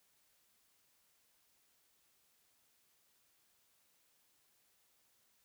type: silence
effects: white hiss -74 dBFS RMS until 5.44 s